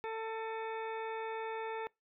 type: harmonic tone with a mistuned harmonic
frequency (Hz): 445.7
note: A4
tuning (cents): +22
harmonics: 1 / 2 / 3 / 4 / 5 / 6 / 8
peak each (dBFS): -39 / -41 / -49 / -49 / -51 / -54 / -59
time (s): 0.04-1.87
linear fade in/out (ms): 0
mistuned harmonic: 6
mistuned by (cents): -85
effects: noise-tail reverb RT60 0.2 s tail -24 dB re dry